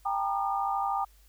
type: tone cluster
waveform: sine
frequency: 792 / 902 / 955 / 1211 Hz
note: G5 / A5 / A#5 / D#6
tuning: +18 / +43 / +42 / -47 cents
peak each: -29 / -35 / -37 / -32 dBFS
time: 0.05-1.05 s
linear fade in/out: 10 ms
effects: added 50 Hz sine -56 dBFS peak until 1.28 s + white hiss -64 dBFS RMS until 1.28 s